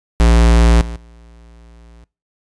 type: tone with level steps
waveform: square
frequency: 57.5 Hz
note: A#1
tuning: 23 cents flat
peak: -8 / -25 / -41 dBFS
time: 0.2-2.04 s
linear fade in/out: 0 ms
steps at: 0.81 / 0.96 s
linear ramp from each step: 2 ms
effects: noise-tail reverb RT60 0.3 s tail -22 dB re dry + resampled to 22050 Hz